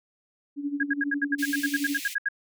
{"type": "tone with tremolo", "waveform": "sine", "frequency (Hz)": 286.3, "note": "D4", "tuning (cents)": -44, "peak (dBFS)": -24, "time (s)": [0.56, 2], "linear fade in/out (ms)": 50, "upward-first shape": "sine", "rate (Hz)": 12, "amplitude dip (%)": 75}
{"type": "tone bursts", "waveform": "sine", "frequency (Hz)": 1639, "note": "G#6", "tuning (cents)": -23, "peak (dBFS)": -22, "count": 15, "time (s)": [0.8, 2.287], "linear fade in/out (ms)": 5, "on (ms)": 31, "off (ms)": 73}
{"type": "high-pass noise", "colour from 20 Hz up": "pink", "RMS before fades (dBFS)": -37, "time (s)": [1.38, 2.15], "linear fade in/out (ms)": 20, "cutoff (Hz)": 2100, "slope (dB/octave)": 48}
{"effects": []}